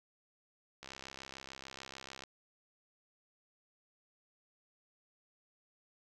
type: click train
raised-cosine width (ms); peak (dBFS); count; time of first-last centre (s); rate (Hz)
0.2; -29; 95; 0.83-2.237; 66.8
effects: none